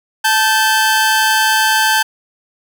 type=tone pair together; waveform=sawtooth; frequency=873.3 / 1556 Hz; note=A5 / G6; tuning=-13 / -13 cents; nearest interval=minor seventh; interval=1000 cents; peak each=-10 dBFS; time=0.24-2.03 s; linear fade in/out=10 ms; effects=none